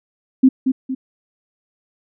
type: tone with echo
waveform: sine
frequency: 261.6 Hz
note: C4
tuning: in tune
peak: -6 dBFS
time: 0.43-0.49 s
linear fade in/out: 10 ms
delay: 230 ms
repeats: 2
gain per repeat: -7 dB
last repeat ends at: 0.95 s
effects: none